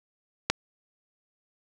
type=click; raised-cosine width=0.2 ms; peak=-4 dBFS; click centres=0.5 s; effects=none